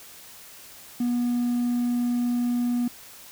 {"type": "tone", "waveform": "triangle", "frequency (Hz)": 242.3, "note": "B3", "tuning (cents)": -33, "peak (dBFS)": -19, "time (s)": [1, 2.88], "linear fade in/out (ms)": 5, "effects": ["tanh soft clip ceiling -16 dBFS", "white hiss -46 dBFS RMS until 3.31 s"]}